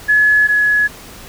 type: tone pair in turn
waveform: sine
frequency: 1702 / 1691.2 Hz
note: G#6 / G#6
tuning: +42 / +31 cents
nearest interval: unison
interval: 11 cents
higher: first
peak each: -8 / -10 dBFS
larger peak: first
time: 0.08-0.48 / 0.48-0.88 s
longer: neither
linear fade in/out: 20 ms
effects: pink hiss -36 dBFS RMS until 1.28 s